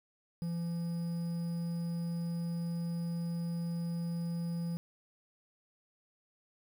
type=tone with quantisation; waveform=triangle; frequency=169.7 Hz; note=F3; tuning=49 cents flat; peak=-31 dBFS; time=0.42-4.77 s; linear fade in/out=0 ms; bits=9; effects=none